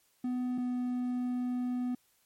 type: tone pair in turn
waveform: triangle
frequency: 249.7 / 248.1 Hz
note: B3 / B3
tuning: +19 / +8 cents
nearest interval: unison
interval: 11 cents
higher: first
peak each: -28 dBFS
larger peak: neither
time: 0.24-0.58 / 0.58-1.95 s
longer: second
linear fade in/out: 5 ms
effects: white hiss -70 dBFS RMS until 2.25 s + MP3 64 kbps